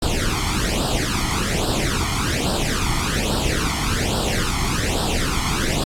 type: noise with flanger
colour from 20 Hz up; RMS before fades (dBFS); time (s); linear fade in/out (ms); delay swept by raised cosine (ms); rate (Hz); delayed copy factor
pink; -21; 0.02-5.84; 5; 0.23 to 0.94; 1.2; +0.8
effects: low-pass 9000 Hz 12 dB/octave + AAC 64 kbps